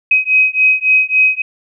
sine beating tone pair, 2527 / 2530.6 Hz, D#7 / D#7, +26 / +29 cents, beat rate 3.6 Hz, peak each -12 dBFS, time 0.11-1.42 s, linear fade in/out 5 ms, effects none

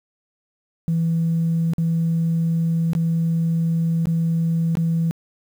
sine tone with dropouts, 165.2 Hz, E3, 4 cents sharp, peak -16 dBFS, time 0.88-5.11 s, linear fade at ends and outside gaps 0 ms, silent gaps 1.735-1.782 / 2.933-2.951 / 4.056-4.07 / 4.753-4.771 s, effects tanh soft clip ceiling -13 dBFS + 8-bit

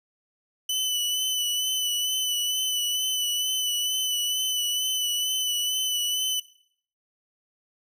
sawtooth tone with vibrato, 2995 Hz, F#7, 20 cents sharp, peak -21 dBFS, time 0.69-6.4 s, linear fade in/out 5 ms, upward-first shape sine, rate 2.2 Hz, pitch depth 28 cents each way, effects noise-tail reverb RT60 0.6 s tail -19 dB re dry

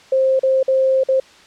sine tone with dropouts, 528 Hz, C5, 16 cents sharp, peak -12 dBFS, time 0.12-1.2 s, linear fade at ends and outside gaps 5 ms, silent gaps 0.394-0.432 / 0.63-0.68 / 1.036-1.086 s, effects white hiss -46 dBFS RMS until 1.46 s + low-pass 5000 Hz 12 dB/octave

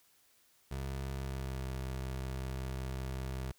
25% pulse tone with pitch glide, 67.3 to 65.31 Hz, C2 to C2, +49 to -3 cents, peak -33 dBFS, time 0.71-3.52 s, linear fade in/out 5 ms, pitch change -52 cents, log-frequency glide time 1.11-1.69 s, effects white hiss -68 dBFS RMS until 3.58 s

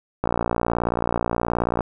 click train, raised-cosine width 1 ms, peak -7 dBFS, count 93, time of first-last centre 0.24-1.807 s, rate 58.7 Hz, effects none

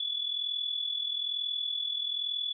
sine tone with amplitude modulation, 3433 Hz, A7, 43 cents flat, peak -27 dBFS, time 0-2.53 s, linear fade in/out 5 ms, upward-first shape sine, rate 41.1 Hz, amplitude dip 65%, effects none

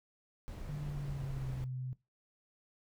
brown noise, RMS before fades -44 dBFS, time 0.48-1.64 s, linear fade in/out 0 ms
sine tone with pitch glide, 147.2 to 128.15 Hz, D3 to C3, +4 to -36 cents, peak -37 dBFS, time 0.69-1.93 s, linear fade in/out 0 ms, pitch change -240 cents, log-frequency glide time 0.83-1.63 s
effects noise-tail reverb RT60 0.2 s tail -18 dB re dry

